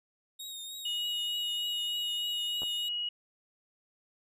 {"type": "tone with vibrato", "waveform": "sawtooth", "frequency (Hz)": 3729, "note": "A#7", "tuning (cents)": 0, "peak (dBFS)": -37, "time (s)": [0.39, 2.89], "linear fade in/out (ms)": 10, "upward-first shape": "triangle", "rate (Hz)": 3.3, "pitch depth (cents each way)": 42}
{"type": "tone", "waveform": "sine", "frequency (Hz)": 2900, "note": "F#7", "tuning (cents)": -35, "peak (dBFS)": -31, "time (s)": [0.85, 3.09], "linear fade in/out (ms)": 5}
{"type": "clicks", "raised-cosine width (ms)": 1, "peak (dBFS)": -30, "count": 2, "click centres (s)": [2.62, 2.633]}
{"effects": []}